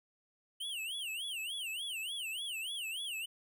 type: tone with vibrato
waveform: square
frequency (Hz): 2964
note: F#7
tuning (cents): +2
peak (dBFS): -38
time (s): 0.6-3.26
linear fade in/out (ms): 10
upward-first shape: sine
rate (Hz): 3.4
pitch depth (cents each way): 240
effects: none